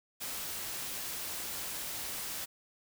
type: noise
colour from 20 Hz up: white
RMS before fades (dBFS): -39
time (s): 0.2-2.46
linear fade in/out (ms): 20
effects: none